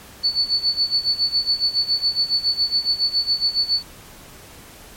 sine tone with tremolo, 4466 Hz, C#8, 12 cents sharp, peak -14 dBFS, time 0.23-3.83 s, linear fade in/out 20 ms, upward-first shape sine, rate 7.2 Hz, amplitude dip 85%, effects pink hiss -43 dBFS RMS until 4.96 s + MP3 64 kbps

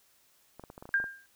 clicks, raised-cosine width 1 ms, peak -31 dBFS, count 9, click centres 0.596 / 0.638 / 0.701 / 0.779 / 0.825 / 0.855 / 0.891 / 1.001 / 1.041 s
sine tone with exponential decay, 1600 Hz, G6, 35 cents sharp, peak -21 dBFS, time 0.94-1.26 s, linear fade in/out 1 ms, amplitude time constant 69 ms
effects white hiss -66 dBFS RMS until 1.35 s

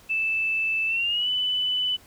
sine tone with pitch glide, 2637 to 2994 Hz, E7 to F#7, 0 to +20 cents, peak -22 dBFS, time 0.09-1.97 s, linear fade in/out 20 ms, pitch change +220 cents, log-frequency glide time 0.87-1.29 s, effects pink hiss -53 dBFS RMS until 2.06 s

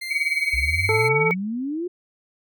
30% pulse tone, 2093 Hz, C7, in tune, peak -26 dBFS, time 0.01-1.09 s, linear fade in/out 10 ms
sine tone with tremolo, 2249 Hz, C#7, 24 cents sharp, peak -16 dBFS, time 0.1-1.35 s, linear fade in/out 20 ms, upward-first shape triangle, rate 19 Hz, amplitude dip 100%
sine exponential sweep, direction up, 62.2 to 367.2 Hz, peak -24 dBFS, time 0.53-1.88 s, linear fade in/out 10 ms
harmonic tone, 440 Hz, A4, in tune, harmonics 1 / 2 / 3, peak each -20 / -26 / -30 dBFS, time 0.89-1.31 s, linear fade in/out 0 ms
effects none

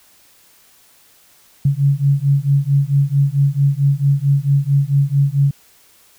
sine beating tone pair, 138 / 142.5 Hz, C#3 / C#3, -7 / +48 cents, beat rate 4.5 Hz, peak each -15 dBFS, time 1.65-5.51 s, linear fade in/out 5 ms, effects white hiss -51 dBFS RMS until 6.18 s

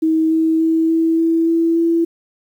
sine tone with pitch steps, 319.2 / 321.6 / 324 / 326.5 / 328.9 / 331.4 / 333.9 Hz, D#4 / E4 / E4 / E4 / E4 / E4 / E4, +44 / -43 / -30 / -17 / -4 / +9 / +22 cents, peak -12 dBFS, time 0.02-2.05 s, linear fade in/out 10 ms, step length 290 ms, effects 8-bit

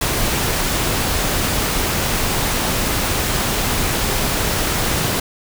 pink noise, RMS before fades -19 dBFS, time 0.01-5.2 s, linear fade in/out 5 ms, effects none

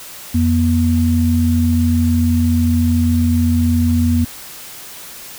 sine tone pair together, 86.8 / 240.5 Hz, F2 / B3, -10 / -46 cents, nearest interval octave + tritone, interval 1764 cents, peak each -14 dBFS, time 0.34-4.25 s, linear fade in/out 10 ms, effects white hiss -34 dBFS RMS until 5.38 s

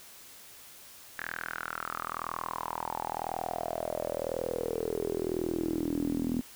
sawtooth tone with band-pass filter sweep, 40.97 Hz, E1, 10 cents flat, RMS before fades -34 dBFS, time 1.18-6.41 s, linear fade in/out 0 ms, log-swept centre 1700 to 250 Hz, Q 7.4, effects white hiss -51 dBFS RMS until 6.55 s

